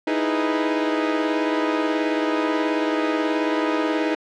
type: chord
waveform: sawtooth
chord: E major seventh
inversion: third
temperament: equal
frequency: 311.1 / 329.6 / 415.3 / 493.9 Hz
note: D#4 / E4 / G#4 / B4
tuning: 0 / 0 / 0 / 0 cents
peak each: -18 / -24 / -24 / -24 dBFS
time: 0.07-4.15 s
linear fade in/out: 5 ms
effects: low-pass 3000 Hz 12 dB/octave